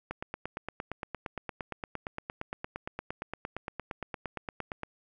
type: click train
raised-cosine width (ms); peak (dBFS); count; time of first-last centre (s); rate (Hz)
0.5; -20; 42; 0.11-4.834; 8.68
effects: none